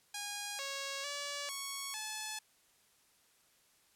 5% pulse tone with pitch steps, 819 / 551 / 573 / 1108 / 863 Hz, G#5 / C#5 / D5 / C#6 / A5, -24 / -11 / -43 / -1 / -34 cents, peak -27 dBFS, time 0.14-2.39 s, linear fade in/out 5 ms, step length 450 ms, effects white hiss -69 dBFS RMS until 3.95 s + low-pass 12000 Hz 12 dB/octave

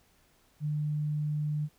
sine tone, 150 Hz, D3, 37 cents sharp, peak -28 dBFS, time 0.6-1.69 s, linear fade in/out 50 ms, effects pink hiss -66 dBFS RMS until 1.78 s

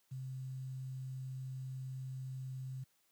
sine tone with quantisation, 130.81 Hz, C3, in tune, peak -40 dBFS, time 0.11-2.84 s, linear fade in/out 10 ms, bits 11, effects white hiss -75 dBFS RMS until 3.11 s + high-pass 80 Hz 12 dB/octave

